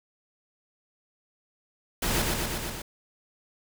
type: noise with echo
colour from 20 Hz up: pink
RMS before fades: -27 dBFS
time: 2.02-2.22 s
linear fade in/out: 5 ms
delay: 120 ms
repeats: 5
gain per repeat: -2 dB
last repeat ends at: 2.82 s
effects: none